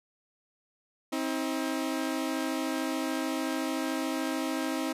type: tone pair together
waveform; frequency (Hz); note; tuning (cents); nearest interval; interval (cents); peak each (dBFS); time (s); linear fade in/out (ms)
sawtooth; 265.3 / 318.9; C4 / D#4; +24 / +43; minor third; 319; -28 / -28; 1.12-4.93; 10
effects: resampled to 32000 Hz